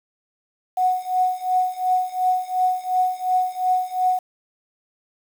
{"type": "tone with tremolo", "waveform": "sine", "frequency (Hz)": 737, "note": "F#5", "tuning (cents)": -7, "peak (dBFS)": -14, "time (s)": [0.77, 4.19], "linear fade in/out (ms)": 5, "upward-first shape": "triangle", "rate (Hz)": 2.8, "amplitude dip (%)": 95, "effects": ["7-bit"]}